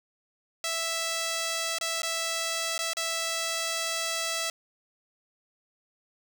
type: tone with dropouts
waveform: 5% pulse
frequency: 659.3 Hz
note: E5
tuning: in tune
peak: -17 dBFS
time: 0.64-4.5 s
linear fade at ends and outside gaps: 2 ms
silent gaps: 1.785-1.811 / 2.02-2.031 / 2.78-2.79 / 2.934-2.969 s
effects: none